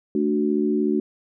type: chord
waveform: sine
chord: D major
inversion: second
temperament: equal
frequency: 220 / 293.7 / 370 Hz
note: A3 / D4 / F#4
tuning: 0 / 0 / 0 cents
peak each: -23 dBFS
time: 0.15-1 s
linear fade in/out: 2 ms
effects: none